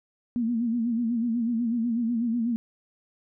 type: tone with vibrato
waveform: sine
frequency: 233.4 Hz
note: A#3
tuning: 2 cents sharp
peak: -23 dBFS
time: 0.36-2.56 s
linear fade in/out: 0 ms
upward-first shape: sine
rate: 8.1 Hz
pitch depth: 82 cents each way
effects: none